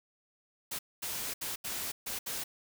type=noise bursts at uneven times; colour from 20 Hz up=white; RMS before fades=-37 dBFS; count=6; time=0.71-0.79 / 1.02-1.34 / 1.41-1.56 / 1.64-1.92 / 2.06-2.19 / 2.26-2.44 s; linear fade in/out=10 ms; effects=none